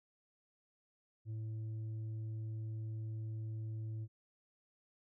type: tone with tanh clipping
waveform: sine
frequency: 110 Hz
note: A2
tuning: in tune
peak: -40 dBFS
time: 1.25-4.08 s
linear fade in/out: 50 ms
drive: 4 dB
effects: none